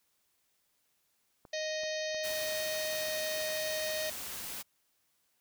clicks, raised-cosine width 1 ms, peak -38 dBFS, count 4, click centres 1.452 / 1.835 / 2.146 / 3.084 s
harmonic tone, 622.3 Hz, D#5, in tune, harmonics 1 / 3 / 4 / 5 / 6 / 7 / 8 / 9 / 10, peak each -35 / -41 / -46 / -48 / -45 / -44 / -49 / -49 / -47 dBFS, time 1.53-4.1 s, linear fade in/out 5 ms
white noise, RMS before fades -41 dBFS, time 2.23-4.63 s, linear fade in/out 20 ms
effects white hiss -75 dBFS RMS until 5.4 s

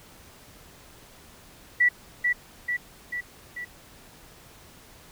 sine tone with echo, 1955 Hz, B6, 18 cents flat, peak -16 dBFS, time 1.8-1.89 s, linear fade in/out 10 ms, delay 440 ms, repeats 4, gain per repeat -4 dB, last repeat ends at 3.65 s, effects pink hiss -51 dBFS RMS until 5.11 s

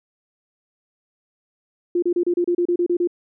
sine tone bursts, 350 Hz, F4, 4 cents sharp, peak -16 dBFS, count 11, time 1.95-3.074 s, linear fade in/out 5 ms, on 74 ms, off 31 ms, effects none

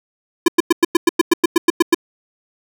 square tone bursts, 340 Hz, F4, 46 cents flat, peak -8 dBFS, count 13, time 0.46-1.946 s, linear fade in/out 5 ms, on 22 ms, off 100 ms, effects none

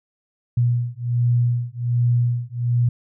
sine beating tone pair, 120 / 121.3 Hz, B2 / B2, -49 / -31 cents, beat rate 1.3 Hz, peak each -20 dBFS, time 0.57-2.89 s, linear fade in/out 5 ms, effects none

